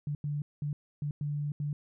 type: tone bursts at uneven times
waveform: sine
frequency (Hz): 146.4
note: D3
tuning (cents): -5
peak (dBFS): -30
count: 6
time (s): 0.07-0.15 / 0.24-0.42 / 0.62-0.73 / 1.02-1.11 / 1.21-1.52 / 1.6-1.73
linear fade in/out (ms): 2
effects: none